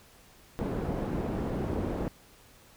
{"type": "low-pass noise", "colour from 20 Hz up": "white", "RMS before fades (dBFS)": -32, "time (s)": [0.59, 2.08], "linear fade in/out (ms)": 0, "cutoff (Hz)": 390, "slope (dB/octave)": 12, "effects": ["pink hiss -57 dBFS RMS until 2.76 s"]}